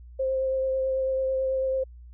sine tone with vibrato, 527 Hz, C5, 12 cents sharp, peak -23 dBFS, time 0.19-1.84 s, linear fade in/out 10 ms, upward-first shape triangle, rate 9.1 Hz, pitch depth 15 cents each way, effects added 60 Hz sine -43 dBFS peak until 2.13 s

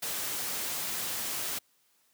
white noise, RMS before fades -34 dBFS, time 0.02-1.59 s, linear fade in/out 10 ms, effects white hiss -69 dBFS RMS until 2.13 s + high-pass 100 Hz 12 dB/octave

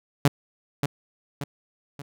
sawtooth tone with echo, 142.4 Hz, C#3, 47 cents sharp, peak -11 dBFS, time 0.25-0.28 s, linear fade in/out 2 ms, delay 580 ms, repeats 3, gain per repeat -7 dB, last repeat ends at 2.02 s, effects none

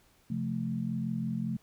sine chord, F major, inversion second, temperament equal with one note detuned, 132.87 / 174.61 / 220 Hz, C3 / F3 / A3, +27 / 0 / 0 cents, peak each -36 / -35 / -33 dBFS, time 0.3-1.57 s, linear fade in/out 5 ms, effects pink hiss -65 dBFS RMS until 1.62 s

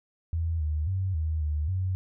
sine tone with pitch steps, 82.5 / 76.5 / 94.6 / 78.9 / 75.4 / 93.2 Hz, E2 / D#2 / F#2 / D#2 / D2 / F#2, +2 / -29 / +39 / +25 / +46 / +13 cents, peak -25 dBFS, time 0.33-1.95 s, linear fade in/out 0 ms, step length 270 ms, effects none

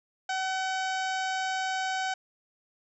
harmonic tone, 757 Hz, F#5, 39 cents sharp, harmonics 1 / 2 / 3 / 4 / 5 / 6 / 7 / 8 / 9 / 10, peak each -30 / -33 / -41 / -41 / -44 / -46 / -46 / -47 / -50 / -50 dBFS, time 0.29-2.14 s, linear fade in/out 5 ms, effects none

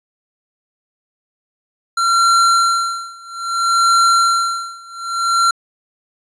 square tone with tremolo, 1367 Hz, F6, 37 cents flat, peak -10 dBFS, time 1.97-5.51 s, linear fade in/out 5 ms, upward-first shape sine, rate 0.61 Hz, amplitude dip 95%, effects resampled to 22050 Hz

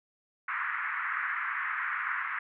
white band-pass noise, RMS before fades -33 dBFS, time 0.48-2.39 s, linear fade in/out 5 ms, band 1100 to 2000 Hz, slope 48 dB/octave, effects none

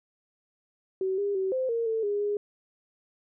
sine tone with pitch steps, 379.1 / 403.9 / 381.1 / 518 / 462.5 / 446.4 / 409.4 / 412.1 Hz, F#4 / G#4 / G4 / C5 / A#4 / A4 / G#4 / G#4, +42 / -48 / -49 / -17 / -14 / +25 / -25 / -13 cents, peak -25 dBFS, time 1.01-2.37 s, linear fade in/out 2 ms, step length 170 ms, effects none

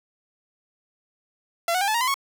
sawtooth tone with pitch steps, 679 / 736.2 / 798.2 / 865.4 / 938.3 / 1017.4 / 1103 Hz, F5 / F#5 / G5 / A5 / A#5 / C6 / C#6, -49 / -9 / +31 / -29 / +11 / -49 / -9 cents, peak -17 dBFS, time 1.68-2.142 s, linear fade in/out 2 ms, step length 66 ms, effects none

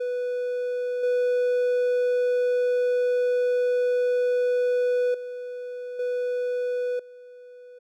triangle tone with level steps, 493.9 Hz, B4, in tune, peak -23 / -18 / -30 / -22 / -41 dBFS, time 0-7.79 s, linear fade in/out 10 ms, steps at 1.03 / 5.14 / 5.99 / 6.99 s, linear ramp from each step 5 ms, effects none

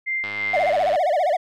sine tone with tremolo, 2093 Hz, C7, in tune, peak -21 dBFS, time 0.06-0.72 s, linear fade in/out 20 ms, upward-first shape sine, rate 3 Hz, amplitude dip 55%
click train, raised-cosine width 0.3 ms, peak -17 dBFS, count 75, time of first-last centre 0.24-0.958 s, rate 103 Hz
triangle tone with vibrato, 659.3 Hz, E5, in tune, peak -15 dBFS, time 0.53-1.37 s, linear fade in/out 10 ms, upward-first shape sine, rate 15 Hz, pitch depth 230 cents each way
effects none

